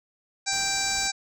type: harmonic tone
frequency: 784 Hz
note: G5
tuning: in tune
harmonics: 1 / 2 / 3 / 5 / 6 / 7 / 8 / 9 / 10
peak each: -33 / -33 / -33 / -33 / -33 / -33 / -33 / -33 / -33 dBFS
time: 0.46-1.12 s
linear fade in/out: 20 ms
type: noise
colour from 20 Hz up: pink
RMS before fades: -43 dBFS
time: 0.52-1.08 s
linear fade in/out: 5 ms
effects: none